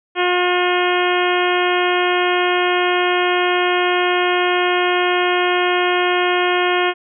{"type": "harmonic tone", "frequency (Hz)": 358.2, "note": "F4", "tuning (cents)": 44, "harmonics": [1, 2, 3, 4, 5, 6, 7, 8, 9], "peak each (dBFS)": [-18, -21, -23, -24, -25, -26, -26, -27, -28], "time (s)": [0.15, 6.94], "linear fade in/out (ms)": 50, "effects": []}